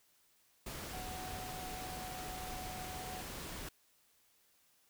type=tone in noise; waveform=sine; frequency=740 Hz; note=F#5; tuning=in tune; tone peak=-46 dBFS; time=0.93-3.21 s; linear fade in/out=5 ms; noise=pink; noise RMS=-45 dBFS; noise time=0.66-3.69 s; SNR=-4 dB; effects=white hiss -71 dBFS RMS until 4.89 s